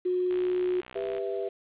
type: tone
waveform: sine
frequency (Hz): 362.9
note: F#4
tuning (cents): -34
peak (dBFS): -24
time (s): 0.05-0.81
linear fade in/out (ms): 10
type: click train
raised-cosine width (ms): 0.3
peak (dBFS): -27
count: 56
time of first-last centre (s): 0.31-1.182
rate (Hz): 63.1
type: chord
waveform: sine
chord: E minor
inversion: first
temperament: just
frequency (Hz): 395.6 / 494.4 / 659.3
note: G4 / B4 / E5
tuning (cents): +16 / +2 / 0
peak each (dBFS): -31 / -35 / -35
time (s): 0.95-1.49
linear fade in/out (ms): 10
effects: resampled to 8000 Hz + 9-bit